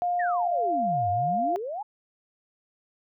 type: tone with vibrato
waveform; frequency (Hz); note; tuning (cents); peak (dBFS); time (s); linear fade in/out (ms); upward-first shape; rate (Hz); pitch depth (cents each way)
sine; 702; F5; +9; -23; 0.02-1.56; 0; square; 1.1; 14
type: exponential two-way sweep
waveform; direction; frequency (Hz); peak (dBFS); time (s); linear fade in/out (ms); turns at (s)
sine; down then up; 1941 to 91.8 to 879; -30; 0.19-1.83; 10; 1.1
effects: none